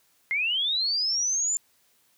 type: linear sweep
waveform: sine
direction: up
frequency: 2069 to 7230 Hz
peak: -23 dBFS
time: 0.31-1.57 s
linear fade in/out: 0 ms
effects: white hiss -65 dBFS RMS until 2.17 s + high-pass 60 Hz 12 dB/octave